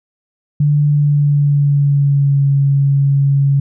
sine tone with pitch glide, 146.83 to 139.39 Hz, D3 to C#3, 0 to +10 cents, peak -9 dBFS, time 0.6-3.6 s, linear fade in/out 5 ms, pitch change -90 cents, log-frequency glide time 0.87-2.47 s, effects none

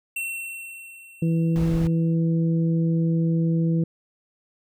square tone with exponential decay, 2712 Hz, E7, 49 cents sharp, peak -26 dBFS, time 0.16-2.14 s, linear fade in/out 5 ms, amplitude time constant 430 ms
harmonic tone, 164.81 Hz, E3, in tune, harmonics 1 / 2 / 3, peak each -19 / -28 / -34 dBFS, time 1.22-3.84 s, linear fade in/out 5 ms
brown noise, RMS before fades -30 dBFS, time 1.56-1.87 s, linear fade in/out 0 ms
effects none

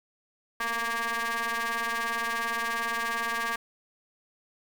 sawtooth ring-modulated tone, 233.1 Hz, A#3, in tune, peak -21 dBFS, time 0.6-3.56 s, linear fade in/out 5 ms, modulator 1390 Hz, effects 8-bit

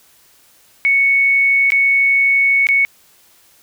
sine tone with dropouts, 2217 Hz, C#7, in tune, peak -10 dBFS, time 0.85-2.85 s, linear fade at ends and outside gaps 0 ms, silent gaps 1.704-1.72 / 2.669-2.688 s, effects white hiss -51 dBFS RMS until 3.62 s

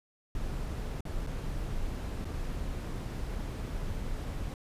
brown noise with dropouts, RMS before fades -35 dBFS, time 0.35-4.54 s, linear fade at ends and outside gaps 1 ms, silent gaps 1.007-1.053 / 1.265-1.271 / 2.246-2.252 s, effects resampled to 32000 Hz

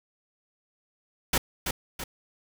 pink noise with echo, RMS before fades -23 dBFS, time 1.33-1.38 s, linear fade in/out 5 ms, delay 330 ms, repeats 2, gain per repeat -6 dB, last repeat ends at 2.04 s, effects none

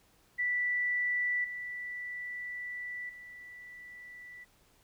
sine tone with level steps, 1968 Hz, B6, 7 cents flat, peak -28 / -37 / -46 dBFS, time 0.38-4.45 s, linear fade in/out 20 ms, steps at 1.44 / 3.09 s, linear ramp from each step 5 ms, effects pink hiss -66 dBFS RMS until 4.83 s

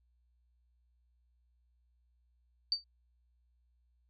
sine tone with exponential decay, 4605 Hz, D8, 35 cents flat, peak -24 dBFS, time 2.72-2.84 s, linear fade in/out 1 ms, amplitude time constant 25 ms, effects added 60 Hz sine -69 dBFS peak until 4.09 s

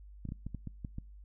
clicks, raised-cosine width 5 ms, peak -27 dBFS, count 8, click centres 0.253 / 0.289 / 0.321 / 0.466 / 0.547 / 0.673 / 0.848 / 0.984 s, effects noise-tail reverb RT60 0.4 s tail -26 dB re dry + added 50 Hz sine -49 dBFS peak until 1.24 s

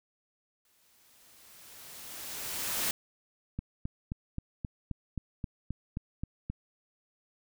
white noise with exponential growth, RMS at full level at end -30 dBFS, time 0.65-2.91 s, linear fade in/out 2 ms, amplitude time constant 490 ms
click train, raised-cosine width 5 ms, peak -22 dBFS, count 12, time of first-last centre 3.59-6.5 s, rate 3.78 Hz
effects none

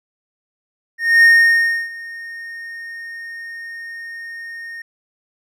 triangle tone with ADSR envelope, 1844 Hz, A#6, 19 cents flat, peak -4 dBFS, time 0.98-4.82 s, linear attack 250 ms, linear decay 660 ms, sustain -23 dB, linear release 4 ms, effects none

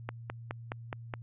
click train, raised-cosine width 0.5 ms, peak -20 dBFS, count 6, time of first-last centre 0.09-1.138 s, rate 4.77 Hz, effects added 116 Hz sine -43 dBFS peak until 1.22 s + resampled to 8000 Hz

